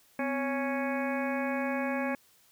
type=harmonic tone with a mistuned harmonic; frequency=277.2 Hz; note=C#4; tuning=in tune; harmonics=1 / 2 / 3 / 4 / 5 / 6 / 7 / 8 / 9; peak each=-32 / -34 / -38 / -41 / -48 / -38 / -48 / -40 / -45 dBFS; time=0.19-2.15 s; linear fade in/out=2 ms; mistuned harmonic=1; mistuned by=-140 cents; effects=white hiss -63 dBFS RMS until 2.51 s